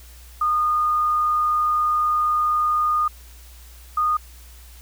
sine tone pair in turn, 1224 / 1229.9 Hz, D#6 / D#6, -29 / -20 cents, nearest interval unison, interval 9 cents, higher second, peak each -17 dBFS, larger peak neither, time 0.41-3.08 / 3.97-4.17 s, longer first, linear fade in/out 5 ms, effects added 60 Hz sine -42 dBFS peak until 4.81 s + white hiss -49 dBFS RMS until 4.81 s

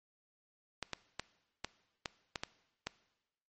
clicks, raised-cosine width 0.2 ms, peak -19 dBFS, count 8, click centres 0.827 / 0.933 / 1.196 / 1.646 / 2.058 / 2.358 / 2.435 / 2.87 s, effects noise-tail reverb RT60 1.0 s tail -19 dB re dry + MP3 32 kbps

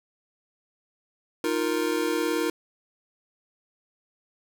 square chord, Eb suspended second, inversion none, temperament just, 311.1 / 350 / 466.7 Hz, Eb4 / F4 / Bb4, 0 / +4 / +2 cents, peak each -29 dBFS, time 1.44-2.5 s, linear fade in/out 2 ms, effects none

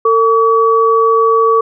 sine tone pair together, 451.7 / 1138.2 Hz, A4 / C#6, +45 / +45 cents, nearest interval octave + major third, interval 1600 cents, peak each -10 dBFS, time 0.05-1.61 s, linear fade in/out 5 ms, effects none

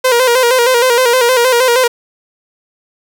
sawtooth tone with vibrato, 493.9 Hz, B4, in tune, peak -4 dBFS, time 0.04-1.88 s, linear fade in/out 10 ms, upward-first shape square, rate 6.4 Hz, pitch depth 71 cents each way, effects none

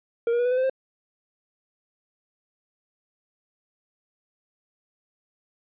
triangle tone with pitch steps, 466.2 / 476 / 486 / 496.2 / 506.6 / 517.3 / 528.2 Hz, A#4 / A#4 / B4 / B4 / B4 / C5 / C5, 0 / +36 / -28 / +8 / +44 / -20 / +16 cents, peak -18 dBFS, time 0.27-0.697 s, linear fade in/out 2 ms, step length 61 ms, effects resampled to 8000 Hz

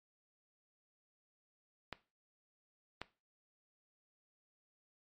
clicks, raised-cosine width 0.3 ms, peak -24 dBFS, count 2, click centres 1.927 / 3.016 s, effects noise-tail reverb RT60 0.3 s tail -17 dB re dry + MP3 48 kbps

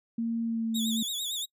sine tone with pitch glide, 230 to 223.7 Hz, A#3 to A3, -23 to +29 cents, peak -27 dBFS, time 0.18-1.03 s, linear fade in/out 5 ms, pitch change -48 cents, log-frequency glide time 0.43-0.77 s
sawtooth tone with vibrato, 3581 Hz, A7, 30 cents sharp, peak -28 dBFS, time 0.74-1.46 s, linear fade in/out 20 ms, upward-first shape sine, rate 8.8 Hz, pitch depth 110 cents each way
effects noise-tail reverb RT60 0.1 s tail -24 dB re dry

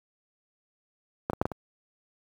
clicks, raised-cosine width 1 ms, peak -13 / -16 / -9 / -12 / -20 dBFS, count 5, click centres 1.299 / 1.333 / 1.415 / 1.455 / 1.517 s, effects high-pass 60 Hz 12 dB/octave + 8-bit

